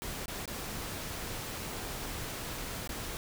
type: noise with dropouts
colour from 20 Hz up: pink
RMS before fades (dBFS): -39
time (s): 0.02-3.17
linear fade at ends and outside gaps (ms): 0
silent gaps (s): 0.258-0.281 / 0.456-0.477 / 2.875-2.892
effects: none